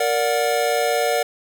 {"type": "chord", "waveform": "square", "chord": "Bb augmented", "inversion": "none", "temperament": "just", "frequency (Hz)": [466.2, 582.7, 728.4], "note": ["Bb4", "D5", "F#5"], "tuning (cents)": [0, -14, -27], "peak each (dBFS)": -23, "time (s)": [0, 1.23], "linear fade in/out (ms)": 5, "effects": []}